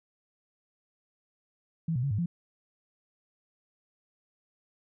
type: tone with pitch steps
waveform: sine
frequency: 163.8 / 122.6 / 139.9 / 103.7 / 172.2 Hz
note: E3 / B2 / C#3 / G#2 / F3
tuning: -11 / -12 / +16 / -2 / -24 cents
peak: -26 dBFS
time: 1.88-2.26 s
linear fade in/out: 5 ms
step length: 76 ms
effects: none